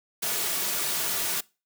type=noise with comb filter; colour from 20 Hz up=white; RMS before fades=-28 dBFS; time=0.22-1.41 s; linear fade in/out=10 ms; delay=3.8 ms; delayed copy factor=-0.5; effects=noise-tail reverb RT60 0.3 s tail -23 dB re dry + high-pass 150 Hz 12 dB/octave